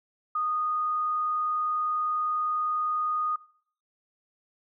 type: tone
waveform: sine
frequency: 1235 Hz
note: D#6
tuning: 13 cents flat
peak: -25 dBFS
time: 0.35-3.36 s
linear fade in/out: 5 ms
effects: noise-tail reverb RT60 0.6 s tail -22 dB re dry